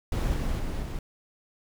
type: noise with level steps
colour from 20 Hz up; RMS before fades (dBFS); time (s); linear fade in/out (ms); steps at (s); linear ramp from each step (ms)
brown; -26 / -28 / -31 / -33; 0.12-0.99; 2; 0.34 / 0.59 / 0.82; 2
effects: none